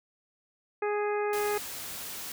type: harmonic tone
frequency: 415.3 Hz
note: G#4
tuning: in tune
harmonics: 1 / 2 / 3 / 4 / 5 / 6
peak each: -28 / -34 / -38 / -40 / -42 / -44 dBFS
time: 0.82-1.58 s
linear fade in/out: 5 ms
type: noise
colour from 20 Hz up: white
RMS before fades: -39 dBFS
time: 1.33-2.32 s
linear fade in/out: 2 ms
effects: none